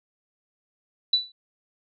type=tone with exponential decay; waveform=sine; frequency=3964 Hz; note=B7; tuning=6 cents sharp; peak=-14 dBFS; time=1.13-1.32 s; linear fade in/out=5 ms; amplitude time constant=40 ms; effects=none